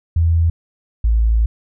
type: tone pair in turn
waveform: sine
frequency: 83 / 55.72 Hz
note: E2 / A1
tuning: +12 / +23 cents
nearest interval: perfect fifth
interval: 689 cents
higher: first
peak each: -11 dBFS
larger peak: neither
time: 0.16-0.5 / 1.04-1.46 s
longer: second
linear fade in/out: 5 ms
effects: none